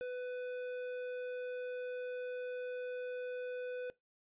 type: tone with tanh clipping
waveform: triangle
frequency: 498.6 Hz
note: B4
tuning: 16 cents sharp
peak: -40 dBFS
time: 0.01-3.9 s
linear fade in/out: 0 ms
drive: 16 dB
effects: noise-tail reverb RT60 0.2 s tail -21 dB re dry + resampled to 8000 Hz